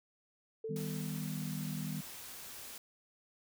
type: tone with exponential decay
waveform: sine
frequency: 443.6 Hz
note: A4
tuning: 14 cents sharp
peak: -36 dBFS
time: 0.64-1.56 s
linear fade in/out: 5 ms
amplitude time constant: 200 ms
type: chord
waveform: sine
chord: Eb augmented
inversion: none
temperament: equal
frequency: 155.56 / 196 / 246.9 Hz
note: Eb3 / G3 / B3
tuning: 0 / 0 / 0 cents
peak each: -39 / -41 / -44 dBFS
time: 0.69-2.01 s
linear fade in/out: 10 ms
type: noise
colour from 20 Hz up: white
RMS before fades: -48 dBFS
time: 0.76-2.78 s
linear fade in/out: 2 ms
effects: none